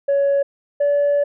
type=tone pair in turn; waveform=sine; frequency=560 / 575.1 Hz; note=C#5 / D5; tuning=+18 / -36 cents; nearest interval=unison; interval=46 cents; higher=second; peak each=-12 dBFS; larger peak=neither; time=0.08-0.43 / 0.8-1.24 s; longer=second; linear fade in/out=10 ms; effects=tanh soft clip ceiling -12 dBFS